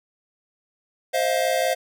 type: tone cluster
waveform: square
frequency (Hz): 524 / 636 / 701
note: C5 / D#5 / F5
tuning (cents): +2 / +38 / +6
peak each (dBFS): -25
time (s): 1.13-1.75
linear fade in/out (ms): 20
effects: none

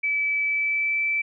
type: tone with pitch glide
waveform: sine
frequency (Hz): 2302 to 2322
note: D7 to D7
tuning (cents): -35 to -20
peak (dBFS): -21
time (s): 0.03-1.22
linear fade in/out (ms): 10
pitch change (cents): +15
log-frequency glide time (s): 0.42-1
effects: none

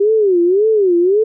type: tone with vibrato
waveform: sine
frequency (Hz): 389.8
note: G4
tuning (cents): -10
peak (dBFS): -9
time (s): 0-1.24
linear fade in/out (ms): 10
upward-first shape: sine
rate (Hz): 1.8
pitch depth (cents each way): 220
effects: none

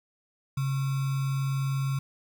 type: tone with sample-and-hold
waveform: sine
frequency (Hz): 135.8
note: C#3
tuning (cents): -35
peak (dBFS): -25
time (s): 0.57-1.99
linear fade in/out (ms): 5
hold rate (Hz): 1225
effects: none

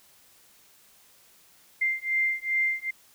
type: beating tone pair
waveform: sine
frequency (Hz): 2093 / 2095.5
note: C7 / C7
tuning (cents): 0 / +2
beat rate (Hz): 2.5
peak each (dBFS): -27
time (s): 1.81-2.91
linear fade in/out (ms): 10
effects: white hiss -58 dBFS RMS until 3.14 s

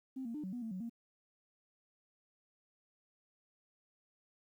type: tone with pitch steps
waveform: sine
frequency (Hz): 262.8 / 231.5 / 299.8 / 187.7 / 244.1 / 224.3 / 185.3 / 232.5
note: C4 / A#3 / D4 / F#3 / B3 / A3 / F#3 / A#3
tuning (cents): +8 / -12 / +36 / +25 / -20 / +34 / +3 / -4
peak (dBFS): -38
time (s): 0.16-0.896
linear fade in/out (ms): 10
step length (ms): 92
effects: tanh soft clip ceiling -34 dBFS + 12-bit

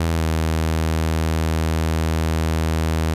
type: tone with pitch glide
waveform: sawtooth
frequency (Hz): 82.41 to 80.06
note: E2 to D#2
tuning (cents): 0 to +50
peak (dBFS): -14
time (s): 0-3.14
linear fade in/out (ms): 5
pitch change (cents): -50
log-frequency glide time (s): 0.14-0.23
effects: resampled to 32000 Hz

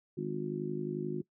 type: harmonic tone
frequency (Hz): 51.3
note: G#1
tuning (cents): -21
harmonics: 3 / 4 / 5 / 6 / 7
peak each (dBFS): -39 / -41 / -42 / -43 / -36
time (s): 0.17-1.22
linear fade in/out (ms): 10
effects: noise-tail reverb RT60 0.1 s tail -19 dB re dry

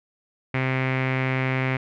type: tone with low-pass filter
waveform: sawtooth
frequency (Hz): 130.81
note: C3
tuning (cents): 0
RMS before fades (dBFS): -24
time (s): 0.54-1.77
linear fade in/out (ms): 5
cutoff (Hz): 2200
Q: 4.8
effects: none

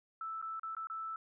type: tone with dropouts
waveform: sine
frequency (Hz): 1318.5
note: E6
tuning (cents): 0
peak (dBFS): -38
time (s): 0.21-1.16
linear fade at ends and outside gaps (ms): 2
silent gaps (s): 0.416-0.425 / 0.596-0.632 / 0.75-0.767 / 0.871-0.899
effects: none

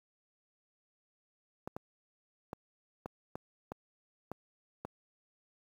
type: clicks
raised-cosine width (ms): 1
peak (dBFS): -25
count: 8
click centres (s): 1.675 / 1.765 / 2.531 / 3.059 / 3.355 / 3.719 / 4.316 / 4.85
effects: high-pass 80 Hz 12 dB/octave + 9-bit

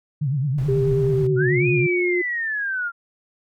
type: tone with vibrato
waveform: sine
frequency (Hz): 138.59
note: C#3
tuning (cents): 0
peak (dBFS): -19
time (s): 0.21-1.87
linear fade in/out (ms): 10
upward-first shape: triangle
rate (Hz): 9.3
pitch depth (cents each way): 200
type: noise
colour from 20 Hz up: brown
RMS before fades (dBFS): -34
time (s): 0.58-1.27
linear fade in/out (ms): 2
type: tone with pitch glide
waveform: sine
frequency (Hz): 397.6 to 356.3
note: G4 to F4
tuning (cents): +25 to +35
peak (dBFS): -19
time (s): 0.68-2.22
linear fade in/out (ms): 10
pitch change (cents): -190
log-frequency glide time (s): 1.06-1.62
type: linear two-way sweep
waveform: sine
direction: up then down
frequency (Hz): 1373 to 2500 to 1373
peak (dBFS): -22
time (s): 1.36-2.92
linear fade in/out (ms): 50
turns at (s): 1.68
effects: none

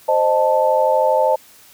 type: chord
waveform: sine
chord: A diminished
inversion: first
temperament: equal with one note detuned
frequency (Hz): 523.3 / 615.8 / 880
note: C5 / Eb5 / A5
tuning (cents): 0 / -18 / 0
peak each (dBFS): -17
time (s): 0.08-1.36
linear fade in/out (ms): 10
effects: white hiss -47 dBFS RMS until 1.73 s

